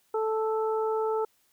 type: harmonic tone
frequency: 439.1 Hz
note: A4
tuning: 4 cents flat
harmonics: 1 / 2 / 3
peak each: -26 / -32 / -36 dBFS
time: 0.14-1.25 s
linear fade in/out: 5 ms
effects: white hiss -68 dBFS RMS until 1.52 s